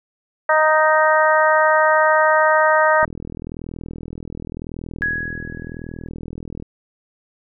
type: harmonic tone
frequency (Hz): 311.1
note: D#4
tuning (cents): 0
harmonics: 2 / 3 / 4 / 5 / 6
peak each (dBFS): -16 / -18 / -19 / -20 / -21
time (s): 0.49-3.05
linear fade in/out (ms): 5
type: click train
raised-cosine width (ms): 3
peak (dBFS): -18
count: 148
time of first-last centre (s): 3.03-6.624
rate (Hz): 40.9
type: tone with exponential decay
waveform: sine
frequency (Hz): 1669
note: G#6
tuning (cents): +8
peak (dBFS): -16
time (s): 5.02-6.08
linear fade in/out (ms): 0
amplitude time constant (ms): 230
effects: none